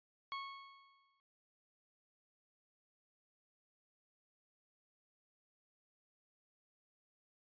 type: tone with exponential decay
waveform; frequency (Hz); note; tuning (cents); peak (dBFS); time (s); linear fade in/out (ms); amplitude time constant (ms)
sawtooth; 1100; C#6; -14; -35; 0.32-1.2; 0; 190
effects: resampled to 11025 Hz